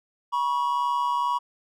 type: tone pair together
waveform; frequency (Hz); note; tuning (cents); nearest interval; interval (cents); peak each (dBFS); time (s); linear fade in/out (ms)
triangle; 969 / 1111; B5 / C#6; -33 / +4; major second; 237; -22 / -25; 0.32-1.39; 20
effects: none